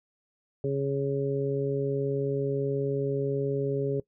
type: harmonic tone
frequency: 138.59 Hz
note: C#3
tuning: in tune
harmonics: 1 / 2 / 3 / 4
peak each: -30 / -35 / -28 / -36 dBFS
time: 0.64-4 s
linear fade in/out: 2 ms
effects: noise-tail reverb RT60 0.1 s tail -21 dB re dry